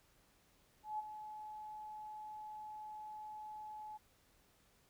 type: tone with ADSR envelope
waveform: sine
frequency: 854 Hz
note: G#5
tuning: 48 cents sharp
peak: -36 dBFS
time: 0.83-3.98 s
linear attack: 160 ms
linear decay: 22 ms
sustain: -10 dB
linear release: 19 ms
effects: pink hiss -71 dBFS RMS until 4.89 s